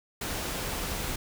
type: noise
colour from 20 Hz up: pink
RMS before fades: -33 dBFS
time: 0.21-1.16 s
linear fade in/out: 5 ms
effects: none